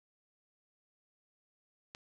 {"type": "click", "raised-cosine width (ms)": 0.2, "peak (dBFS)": -28, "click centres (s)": 1.949, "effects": []}